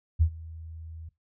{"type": "tone with ADSR envelope", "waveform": "sine", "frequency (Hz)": 81, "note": "E2", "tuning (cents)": -30, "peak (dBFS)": -16, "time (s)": [0.19, 1.09], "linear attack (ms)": 26, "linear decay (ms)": 77, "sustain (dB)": -23, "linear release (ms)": 6, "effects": ["noise-tail reverb RT60 0.2 s tail -20 dB re dry"]}